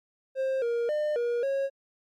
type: tone with pitch steps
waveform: triangle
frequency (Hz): 530 / 470.6 / 602 / 476.6 / 547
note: C5 / A#4 / D5 / A#4 / C#5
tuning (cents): +22 / +16 / +43 / +38 / -23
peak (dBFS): -23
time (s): 0.35-1.7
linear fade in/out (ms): 50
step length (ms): 270
effects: MP3 64 kbps